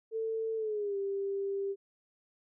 sine tone with pitch glide, 446.1 to 395.1 Hz, A4 to G4, +24 to +14 cents, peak -31 dBFS, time 0.11-1.76 s, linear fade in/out 50 ms, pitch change -210 cents, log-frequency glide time 0.56-0.97 s, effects none

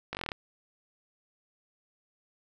slowing click train, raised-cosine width 0.3 ms, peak -18 dBFS, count 9, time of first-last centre 0.13-0.318 s, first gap 19 ms, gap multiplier 1.06, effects 9-bit

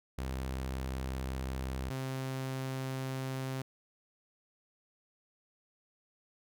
sawtooth tone pair in turn, 65.41 / 132.03 Hz, C2 / C3, 0 / +16 cents, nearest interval octave, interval 1216 cents, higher second, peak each -31 / -31 dBFS, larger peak neither, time 0.18-1.9 / 1.9-3.62 s, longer neither, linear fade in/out 5 ms, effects none

